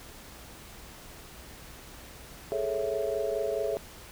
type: chord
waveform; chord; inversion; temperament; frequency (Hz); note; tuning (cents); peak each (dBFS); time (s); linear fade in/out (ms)
sine; A major seventh; third; equal; 415.3 / 440 / 554.4 / 659.3; G#4 / A4 / C#5 / E5; 0 / 0 / 0 / 0; -33; 2.52-3.77; 0
effects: added 60 Hz sine -54 dBFS peak until 4.11 s + pink hiss -48 dBFS RMS until 4.11 s